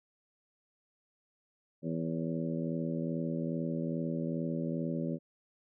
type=harmonic tone with a mistuned harmonic; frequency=82.41 Hz; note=E2; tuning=in tune; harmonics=2 / 3 / 4 / 5 / 6 / 7; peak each=-35 / -36 / -40 / -44 / -46 / -42 dBFS; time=1.82-5.19 s; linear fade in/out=50 ms; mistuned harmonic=7; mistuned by=-41 cents; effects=none